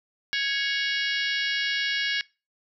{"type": "harmonic tone with a mistuned harmonic", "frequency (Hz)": 554, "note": "C#5", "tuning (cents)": -1, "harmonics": [3, 4, 5, 6, 7, 8, 9, 10], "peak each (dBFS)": [-28, -30, -32, -34, -35, -36, -37, -38], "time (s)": [0.33, 2.21], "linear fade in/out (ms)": 0, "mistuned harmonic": 5, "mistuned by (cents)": 54, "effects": ["noise-tail reverb RT60 0.3 s tail -23 dB re dry"]}